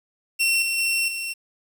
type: tone with level steps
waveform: sawtooth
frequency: 2716 Hz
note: F7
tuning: 49 cents flat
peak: -15 / -19 / -17 / -24 dBFS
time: 0.39-1.34 s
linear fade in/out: 20 ms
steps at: 0.62 / 0.78 / 1.08 s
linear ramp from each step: 2 ms
effects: 8-bit